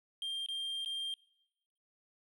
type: tone with dropouts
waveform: triangle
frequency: 3189 Hz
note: G7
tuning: 29 cents sharp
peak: -34 dBFS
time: 0.22-1.14 s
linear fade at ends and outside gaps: 1 ms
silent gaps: 0.462-0.486 / 0.848-0.859 s
effects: noise-tail reverb RT60 0.9 s tail -22 dB re dry